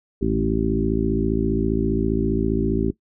harmonic tone with a mistuned harmonic, 55 Hz, A1, in tune, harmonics 1 / 2 / 3 / 4 / 5 / 6 / 7, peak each -26 / -29 / -29 / -25 / -25 / -26 / -25 dBFS, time 0.21-2.91 s, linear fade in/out 10 ms, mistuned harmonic 3, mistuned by -28 cents, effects noise-tail reverb RT60 0.1 s tail -18 dB re dry

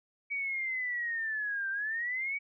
sine linear two-way sweep, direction down then up, 2273 to 1560 to 2273 Hz, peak -31 dBFS, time 0.3-2.39 s, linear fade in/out 20 ms, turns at 1.7 s, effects none

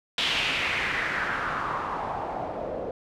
white noise with low-pass filter sweep, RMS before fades -29 dBFS, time 0.18-2.91 s, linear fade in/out 2 ms, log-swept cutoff 3400 to 520 Hz, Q 3.2, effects none

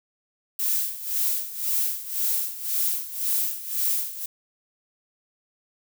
violet noise with tremolo, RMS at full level -23 dBFS, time 0.59-4.26 s, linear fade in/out 5 ms, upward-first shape sine, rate 1.9 Hz, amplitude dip 80%, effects none

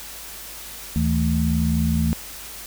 sine tone cluster, 76.8 / 162.2 / 221.3 Hz, D#2 / E3 / A3, -22 / -28 / +10 cents, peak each -22 dBFS, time 0.96-2.13 s, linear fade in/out 0 ms, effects added 50 Hz sine -47 dBFS peak until 2.66 s + white hiss -37 dBFS RMS until 2.66 s

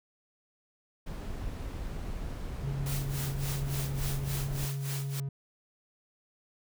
brown noise, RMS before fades -37 dBFS, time 1.06-4.66 s, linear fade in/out 10 ms
triangle tone, 138 Hz, C#3, 7 cents flat, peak -30 dBFS, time 2.63-5.29 s, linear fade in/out 5 ms
white noise with tremolo, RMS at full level -38 dBFS, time 2.86-5.2 s, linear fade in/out 2 ms, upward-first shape sine, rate 3.5 Hz, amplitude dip 85%
effects none

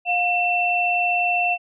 sine tone pair together, 712 / 2688 Hz, F5 / E7, +33 / +33 cents, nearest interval octave + major seventh, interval 2300 cents, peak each -21 / -20 dBFS, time 0.05-1.58 s, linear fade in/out 50 ms, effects none

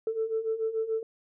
sine beating tone pair, 440 / 446.9 Hz, A4 / A4, 0 / +27 cents, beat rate 6.9 Hz, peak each -32 / -28 dBFS, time 0.07-1.03 s, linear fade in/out 2 ms, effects tanh soft clip ceiling -20 dBFS

